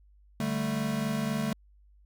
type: chord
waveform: square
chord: D suspended fourth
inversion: none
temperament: equal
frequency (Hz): 146.83 / 196 / 220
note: D3 / G3 / A3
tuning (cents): 0 / 0 / 0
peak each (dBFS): -35 / -35 / -31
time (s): 0.4-1.53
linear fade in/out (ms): 2
effects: added 50 Hz sine -56 dBFS peak until 2.05 s